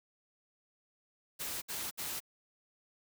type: noise bursts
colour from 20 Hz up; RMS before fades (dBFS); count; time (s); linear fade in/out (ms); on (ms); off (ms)
white; -39; 3; 1.39-2.204; 20; 230; 62
effects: none